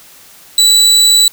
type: tone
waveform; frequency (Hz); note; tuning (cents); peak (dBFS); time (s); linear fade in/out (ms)
30% pulse; 3951; B7; 0; -3; 0.58-1.28; 2
effects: white hiss -40 dBFS RMS until 1.32 s